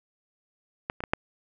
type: clicks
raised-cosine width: 0.5 ms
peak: -13 / -20 / -15 / -7 dBFS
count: 4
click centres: 0.899 / 1.005 / 1.038 / 1.135 s
effects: none